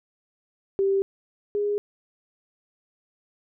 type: tone pair in turn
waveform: sine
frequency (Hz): 391.2 / 411.5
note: G4 / G#4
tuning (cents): -4 / -16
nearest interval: minor second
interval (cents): 88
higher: second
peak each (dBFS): -19 / -22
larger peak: first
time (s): 0.79-1.02 / 1.55-1.78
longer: neither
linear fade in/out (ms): 0
effects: none